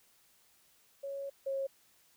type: tone pair in turn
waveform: sine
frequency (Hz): 554.4 / 543.3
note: C#5 / C#5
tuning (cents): 0 / -35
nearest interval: unison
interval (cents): 35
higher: first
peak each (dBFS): -37 / -32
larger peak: second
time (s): 1.03-1.3 / 1.46-1.67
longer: first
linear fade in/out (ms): 10
effects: white hiss -67 dBFS RMS until 2.16 s